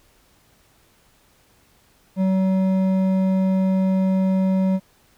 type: tone with hard clipping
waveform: sine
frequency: 189.3 Hz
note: F#3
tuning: 40 cents sharp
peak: -18 dBFS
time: 2.16-4.8 s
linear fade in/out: 50 ms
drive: 8 dB
effects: pink hiss -58 dBFS RMS until 5.17 s

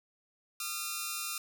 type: tone pair together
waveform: 5% pulse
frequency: 1218 / 1363.9 Hz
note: D#6 / F6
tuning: -37 / -41 cents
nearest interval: major second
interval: 196 cents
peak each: -26 dBFS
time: 0.6-1.38 s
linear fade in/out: 2 ms
effects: none

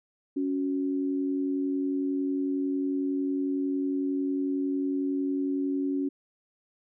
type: tone pair together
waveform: sine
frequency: 278.7 / 369.7 Hz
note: C#4 / F#4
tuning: +9 / -1 cents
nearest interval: perfect fourth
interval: 490 cents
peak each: -26 / -34 dBFS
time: 0.36-6.09 s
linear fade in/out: 10 ms
effects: none

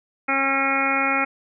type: harmonic tone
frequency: 271.9 Hz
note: C#4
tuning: 33 cents flat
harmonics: 1 / 2 / 3 / 4 / 5 / 6 / 7 / 8 / 9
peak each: -28 / -30 / -27 / -34 / -24 / -34 / -29 / -25 / -26 dBFS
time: 0.28-1.25 s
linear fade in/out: 10 ms
effects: none

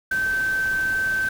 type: tone in noise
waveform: sine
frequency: 1546 Hz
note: G6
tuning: 24 cents flat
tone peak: -20 dBFS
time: 0.11-1.29 s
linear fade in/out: 5 ms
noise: pink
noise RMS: -37 dBFS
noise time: 0.11-1.29 s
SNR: +14 dB
effects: none

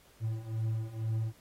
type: beating tone pair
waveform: triangle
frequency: 110 / 112.1 Hz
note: A2 / A2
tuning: 0 / +33 cents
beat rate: 2.1 Hz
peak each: -34 / -31 dBFS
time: 0.2-1.33 s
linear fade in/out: 50 ms
effects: pink hiss -62 dBFS RMS until 1.4 s + AAC 48 kbps

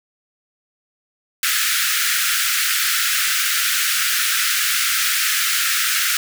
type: high-pass noise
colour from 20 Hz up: pink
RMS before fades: -19 dBFS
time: 1.43-6.17 s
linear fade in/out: 2 ms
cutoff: 1300 Hz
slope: 96 dB/octave
effects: none

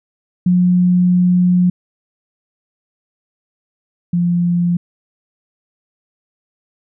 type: tone pair in turn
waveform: sine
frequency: 179.4 / 174.09 Hz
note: F3 / F3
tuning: +47 / -5 cents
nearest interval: minor second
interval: 52 cents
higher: first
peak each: -9 / -12 dBFS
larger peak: first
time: 0.46-1.7 / 4.13-4.77 s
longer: first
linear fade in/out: 5 ms
effects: none

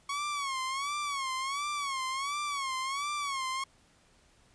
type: tone with vibrato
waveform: sawtooth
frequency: 1108.7 Hz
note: C#6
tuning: in tune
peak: -28 dBFS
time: 0.09-3.64 s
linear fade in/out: 5 ms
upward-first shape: sine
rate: 1.4 Hz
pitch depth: 110 cents each way
effects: pink hiss -64 dBFS RMS until 4.54 s + resampled to 22050 Hz

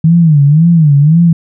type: tone with vibrato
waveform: sine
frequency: 155.56 Hz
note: D#3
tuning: in tune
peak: -3 dBFS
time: 0.04-1.33 s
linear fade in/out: 5 ms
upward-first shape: sine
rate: 1.9 Hz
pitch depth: 170 cents each way
effects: none

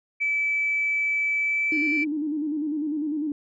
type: tone with pitch glide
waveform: sine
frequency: 2307 to 2328 Hz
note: D7 to D7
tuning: -31 to -16 cents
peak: -21 dBFS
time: 0.2-2.05 s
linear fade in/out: 20 ms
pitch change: +15 cents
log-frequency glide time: 1.38-1.9 s
type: tone with vibrato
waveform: sine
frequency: 300.9 Hz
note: D4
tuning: 42 cents sharp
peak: -24 dBFS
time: 1.72-3.32 s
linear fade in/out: 2 ms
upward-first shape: square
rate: 10 Hz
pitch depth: 67 cents each way
effects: tanh soft clip ceiling -14 dBFS

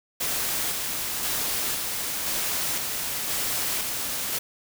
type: noise with tremolo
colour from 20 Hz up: white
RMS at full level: -27 dBFS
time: 0.2-4.39 s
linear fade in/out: 10 ms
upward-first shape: square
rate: 0.97 Hz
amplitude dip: 25%
effects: none

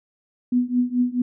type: tone with tremolo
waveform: sine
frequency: 246.9 Hz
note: B3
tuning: in tune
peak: -14 dBFS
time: 0.52-1.22 s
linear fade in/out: 5 ms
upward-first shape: triangle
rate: 4.6 Hz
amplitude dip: 95%
effects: none

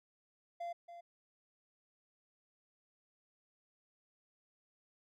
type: tone with echo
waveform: triangle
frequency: 689 Hz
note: F5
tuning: 24 cents flat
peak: -37 dBFS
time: 0.6-0.73 s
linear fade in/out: 10 ms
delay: 280 ms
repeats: 1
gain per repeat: -10 dB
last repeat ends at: 1.01 s
effects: none

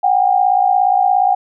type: tone pair together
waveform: sine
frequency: 739 / 796.1 Hz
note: F#5 / G5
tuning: -2 / +27 cents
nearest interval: minor second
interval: 129 cents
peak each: -13 dBFS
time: 0.03-1.35 s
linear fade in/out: 10 ms
effects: none

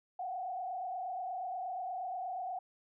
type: tone with frequency modulation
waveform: sine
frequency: 737 Hz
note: F#5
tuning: 7 cents flat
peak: -36 dBFS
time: 0.19-2.59 s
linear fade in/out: 5 ms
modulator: 28.4 Hz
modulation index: 1.2
effects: none

